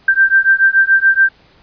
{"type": "beating tone pair", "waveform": "sine", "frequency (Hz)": [1568, 1575], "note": ["G6", "G6"], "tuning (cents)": [0, 8], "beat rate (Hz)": 7, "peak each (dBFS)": -11, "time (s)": [0.08, 1.29], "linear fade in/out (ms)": 5, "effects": ["pink hiss -49 dBFS RMS until 1.62 s", "resampled to 11025 Hz"]}